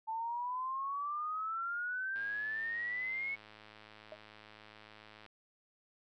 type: exponential sweep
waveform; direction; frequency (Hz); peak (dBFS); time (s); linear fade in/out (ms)
sine; up; 880 to 2217; -35; 0.07-3.36; 20
type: click train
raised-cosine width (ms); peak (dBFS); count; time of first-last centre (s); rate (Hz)
0.3; -38; 333; 2.16-5.263; 107
type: tone with exponential decay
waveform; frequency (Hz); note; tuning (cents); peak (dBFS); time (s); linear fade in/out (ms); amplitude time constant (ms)
sine; 622.3; D#5; 0; -40; 4.12-4.2; 1; 17
effects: none